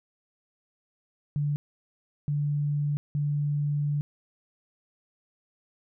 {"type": "tone bursts at uneven times", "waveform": "sine", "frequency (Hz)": 146, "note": "D3", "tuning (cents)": -10, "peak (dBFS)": -24, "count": 3, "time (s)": [[1.36, 1.56], [2.28, 2.97], [3.15, 4.01]], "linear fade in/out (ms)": 0, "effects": []}